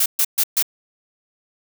blue noise bursts, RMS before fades -17 dBFS, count 4, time 0-0.626 s, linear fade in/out 5 ms, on 59 ms, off 130 ms, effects none

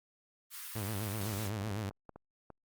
white high-pass noise, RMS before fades -44 dBFS, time 0.5-1.51 s, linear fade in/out 50 ms, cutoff 1000 Hz, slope 48 dB/octave
sawtooth tone with vibrato, 103.83 Hz, G#2, in tune, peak -31 dBFS, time 0.75-1.9 s, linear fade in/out 10 ms, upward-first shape sine, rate 7.9 Hz, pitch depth 130 cents each way
clicks, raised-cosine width 1 ms, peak -34 dBFS, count 7, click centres 1.618 / 1.674 / 1.708 / 1.91 / 2.093 / 2.16 / 2.503 s
effects Opus 32 kbps

